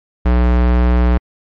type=tone; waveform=square; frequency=60.8 Hz; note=B1; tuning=26 cents flat; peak=-10 dBFS; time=0.25-1.18 s; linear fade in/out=10 ms; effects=low-pass 2000 Hz 12 dB/octave + MP3 48 kbps